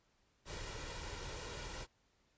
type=noise with comb filter; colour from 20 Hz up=pink; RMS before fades=-45 dBFS; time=0.45-1.87 s; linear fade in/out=50 ms; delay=2.1 ms; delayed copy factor=+0.55; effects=pink hiss -75 dBFS RMS until 2.37 s + resampled to 16000 Hz